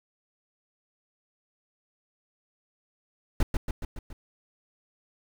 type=noise with echo; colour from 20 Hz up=brown; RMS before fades=-21 dBFS; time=3.4-3.43 s; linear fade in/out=2 ms; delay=140 ms; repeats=5; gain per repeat=-4 dB; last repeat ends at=4.13 s; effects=none